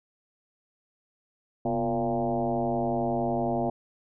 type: tone with frequency modulation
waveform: sine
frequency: 466.2 Hz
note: A#4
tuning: in tune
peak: -24 dBFS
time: 1.65-3.7 s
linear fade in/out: 5 ms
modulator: 111 Hz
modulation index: 2.9
effects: none